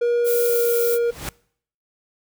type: tone with pitch glide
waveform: triangle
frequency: 476.7 to 471.8 Hz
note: A#4 to A#4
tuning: +39 to +21 cents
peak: -15 dBFS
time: 0.01-1.11 s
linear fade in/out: 10 ms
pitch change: -18 cents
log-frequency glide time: 0.37-0.72 s
type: noise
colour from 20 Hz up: violet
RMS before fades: -26 dBFS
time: 0.24-0.99 s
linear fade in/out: 50 ms
type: noise with exponential growth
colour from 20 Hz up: pink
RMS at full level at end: -26 dBFS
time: 0.94-1.29 s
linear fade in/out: 1 ms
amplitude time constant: 76 ms
effects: noise-tail reverb RT60 0.6 s tail -24 dB re dry